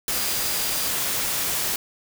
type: tone in noise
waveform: sine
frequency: 4818 Hz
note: D8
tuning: 43 cents sharp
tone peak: -34 dBFS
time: 0.13-0.88 s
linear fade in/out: 2 ms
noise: white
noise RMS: -25 dBFS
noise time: 0.08-1.76 s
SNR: -12 dB
effects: none